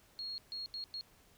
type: tone bursts at uneven times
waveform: sine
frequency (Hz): 4295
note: C8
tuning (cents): +44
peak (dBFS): -39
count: 4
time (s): 0.19-0.38 / 0.52-0.66 / 0.74-0.84 / 0.94-1.01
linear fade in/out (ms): 0
effects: pink hiss -65 dBFS RMS until 1.37 s